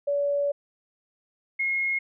sine tone pair in turn, 571 / 2156 Hz, D5 / C#7, -49 / -49 cents, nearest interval octave + major seventh, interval 2300 cents, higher second, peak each -22 / -23 dBFS, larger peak first, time 0.07-0.52 / 1.59-1.99 s, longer first, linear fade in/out 10 ms, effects none

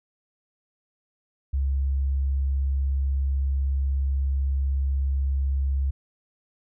sine tone, 68.1 Hz, C#2, 30 cents flat, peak -21 dBFS, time 1.53-5.91 s, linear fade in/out 10 ms, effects none

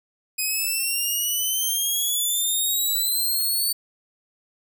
5% pulse exponential sweep, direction up, 2500 to 4527 Hz, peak -14 dBFS, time 0.38-3.73 s, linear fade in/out 10 ms, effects none

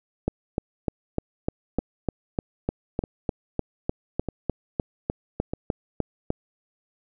two click trains, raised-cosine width 2 ms, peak -10 / -15 dBFS, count 21 / 4, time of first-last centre 0.28-6.304 / 1.79-5.535 s, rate 3.32 / 0.801 Hz, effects none

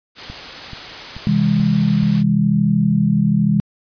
white noise, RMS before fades -31 dBFS, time 0.15-2.24 s, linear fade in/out 50 ms
click train, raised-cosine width 5 ms, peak -20 dBFS, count 5, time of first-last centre 0.3-2.032 s, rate 2.31 Hz
sine chord, C augmented, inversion none, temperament just, 130.81 / 163.52 / 204.4 Hz, C3 / E3 / G#3, 0 / -14 / -27 cents, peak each -20 / -17 / -15 dBFS, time 1.27-3.6 s, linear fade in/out 0 ms
effects resampled to 11025 Hz

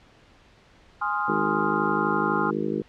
sine chord, F minor seventh, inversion first, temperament equal, 830.6 / 1046.5 / 1244.5 / 1396.9 Hz, Ab5 / C6 / Eb6 / F6, 0 / 0 / 0 / 0 cents, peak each -29 dBFS, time 1.01-2.51 s, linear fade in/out 10 ms
harmonic tone, 52 Hz, G#1, 3 cents sharp, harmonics 3 / 4 / 5 / 6 / 7 / 8 / 9, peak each -35 / -30 / -40 / -30 / -30 / -32 / -34 dBFS, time 1.28-2.82 s, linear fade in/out 5 ms
effects pink hiss -55 dBFS RMS until 2.88 s + low-pass 4000 Hz 12 dB/octave

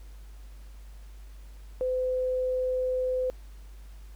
sine tone, 510 Hz, C5, 44 cents flat, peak -25 dBFS, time 1.81-3.3 s, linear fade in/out 0 ms, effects added 50 Hz sine -43 dBFS peak until 4.15 s + pink hiss -60 dBFS RMS until 4.15 s

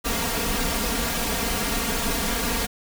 pink noise with comb filter, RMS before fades -25 dBFS, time 0.04-2.67 s, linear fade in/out 20 ms, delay 4.3 ms, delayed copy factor +0.95, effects none

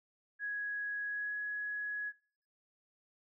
sine tone with pitch glide, 1666 to 1678.6 Hz, G#6 to G#6, +5 to +18 cents, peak -35 dBFS, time 0.39-2.13 s, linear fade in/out 50 ms, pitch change +13 cents, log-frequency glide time 1.06-1.34 s, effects noise-tail reverb RT60 0.6 s tail -25 dB re dry

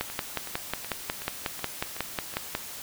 two click trains, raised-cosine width 0.3 ms, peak -11 / -22 dBFS, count 15 / 7, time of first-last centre 0.01-2.551 / 0.1-2.339 s, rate 5.51 / 2.68 Hz, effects white hiss -40 dBFS RMS until 2.82 s

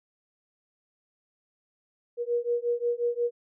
sine beating tone pair, 474.9 / 480.5 Hz, A#4 / B4, +32 / -48 cents, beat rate 5.6 Hz, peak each -28 dBFS, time 2.17-3.31 s, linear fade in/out 50 ms, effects none

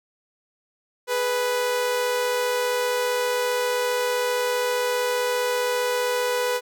sawtooth tone pair together, 418.7 / 493.9 Hz, G#4 / B4, +14 / 0 cents, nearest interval minor third, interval 286 cents, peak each -28 / -18 dBFS, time 1.07-6.61 s, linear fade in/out 50 ms, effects none

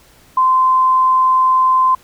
sine tone, 1035 Hz, C6, 19 cents flat, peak -9 dBFS, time 0.37-1.95 s, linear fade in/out 5 ms, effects pink hiss -48 dBFS RMS until 2.03 s

